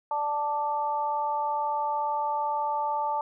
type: harmonic tone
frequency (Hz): 293.7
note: D4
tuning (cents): 0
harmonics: 2 / 3 / 4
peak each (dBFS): -35 / -26 / -35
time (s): 0.11-3.21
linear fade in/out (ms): 2
effects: none